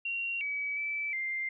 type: tone with pitch steps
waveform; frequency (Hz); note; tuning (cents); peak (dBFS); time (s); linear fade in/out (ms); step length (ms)
sine; 2752 / 2280 / 2314 / 2097; F7 / C#7 / D7 / C7; -26 / +48 / -26 / +3; -31; 0.05-1.49; 5; 360
effects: none